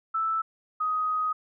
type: tone pair in turn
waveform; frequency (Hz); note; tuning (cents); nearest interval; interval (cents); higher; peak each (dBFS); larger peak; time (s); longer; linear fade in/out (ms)
sine; 1318.5 / 1253.9; E6 / D#6; 0 / +13; minor second; 87; first; -24; neither; 0.14-0.42 / 0.8-1.33; second; 10
effects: none